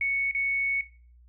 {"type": "tone with dropouts", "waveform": "sine", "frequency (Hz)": 2217, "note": "C#7", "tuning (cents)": 0, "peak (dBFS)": -24, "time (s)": [0.01, 0.81], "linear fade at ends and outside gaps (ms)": 2, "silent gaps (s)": [0.312, 0.348], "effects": ["noise-tail reverb RT60 0.4 s tail -17 dB re dry", "added 60 Hz sine -52 dBFS peak until 1.28 s"]}